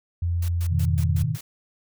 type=tone; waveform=sine; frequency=86 Hz; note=F2; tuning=26 cents flat; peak=-21 dBFS; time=0.22-1.24 s; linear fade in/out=5 ms
type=noise bursts; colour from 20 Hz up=white; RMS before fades=-40 dBFS; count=6; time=0.42-1.41 s; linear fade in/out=5 ms; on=65 ms; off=120 ms
type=chord; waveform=sine; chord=G# minor; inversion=none; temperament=equal; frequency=103.83 / 123.47 / 155.56 Hz; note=G#2 / B2 / D#3; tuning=0 / 0 / 0 cents; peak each=-29 / -26 / -25 dBFS; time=0.69-1.38 s; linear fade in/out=50 ms
effects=none